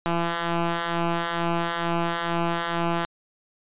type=ring-modulated tone; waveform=10% pulse; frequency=169.3 Hz; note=E3; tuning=46 cents sharp; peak=-12 dBFS; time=0.06-3.05 s; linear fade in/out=0 ms; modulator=509 Hz; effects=resampled to 8000 Hz

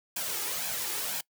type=noise with flanger; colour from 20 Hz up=white; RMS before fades=-33 dBFS; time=0.16-1.21 s; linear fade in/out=5 ms; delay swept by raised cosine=1.2 to 2.4 ms; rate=2 Hz; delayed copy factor=+0.6; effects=noise-tail reverb RT60 0.1 s tail -23 dB re dry + high-pass 150 Hz 12 dB/octave

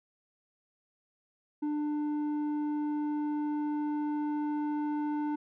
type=tone with low-pass filter sweep; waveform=square; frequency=297.6 Hz; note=D4; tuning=23 cents sharp; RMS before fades=-32 dBFS; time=1.62-5.36 s; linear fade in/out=10 ms; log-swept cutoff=610 to 930 Hz; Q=1.2; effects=none

